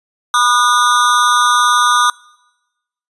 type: tone with amplitude modulation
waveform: square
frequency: 1220 Hz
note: D#6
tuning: 34 cents flat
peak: -6 dBFS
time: 0.34-2.1 s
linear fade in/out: 2 ms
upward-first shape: sine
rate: 238 Hz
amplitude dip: 100%
effects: noise-tail reverb RT60 1.0 s tail -23 dB re dry + resampled to 24000 Hz